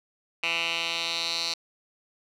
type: tone with band-pass filter sweep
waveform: 10% pulse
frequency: 167.3 Hz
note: E3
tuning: 26 cents sharp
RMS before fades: -29 dBFS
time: 0.43-1.54 s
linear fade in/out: 5 ms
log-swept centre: 2700 to 4400 Hz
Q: 3.7
effects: none